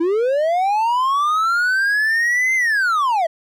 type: linear two-way sweep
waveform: triangle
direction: up then down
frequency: 320 to 2093 to 625 Hz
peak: -13 dBFS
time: 0-3.27 s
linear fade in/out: 10 ms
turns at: 2.55 s
effects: none